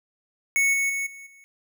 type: tone with level steps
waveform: square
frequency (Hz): 2211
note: C#7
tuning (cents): -5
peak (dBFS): -19 / -22 / -26 / -41 / -50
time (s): 0.56-1.44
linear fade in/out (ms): 0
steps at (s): 0.73 / 0.89 / 1.06 / 1.26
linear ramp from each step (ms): 10
effects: none